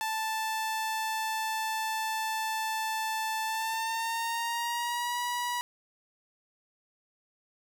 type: tone with pitch glide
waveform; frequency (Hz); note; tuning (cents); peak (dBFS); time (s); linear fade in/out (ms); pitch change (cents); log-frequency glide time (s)
sawtooth; 880 to 970.8; A5 to B5; 0 to -30; -26; 0.01-5.61; 0; +170; 3.45-5.19
effects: none